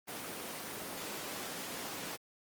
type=high-pass noise; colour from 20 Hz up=pink; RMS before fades=-42 dBFS; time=0.07-2.17 s; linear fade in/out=20 ms; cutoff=220 Hz; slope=12 dB/octave; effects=Opus 24 kbps